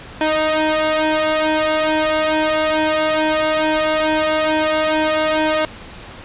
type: tone with flanger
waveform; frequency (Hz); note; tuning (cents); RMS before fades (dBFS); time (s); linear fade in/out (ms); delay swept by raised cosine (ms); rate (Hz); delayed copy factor
sawtooth; 311.1; D#4; 0; -17; 0.21-5.65; 0; 1.2 to 1.82; 2.3; +0.8
effects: pink hiss -36 dBFS RMS until 6.24 s + resampled to 8000 Hz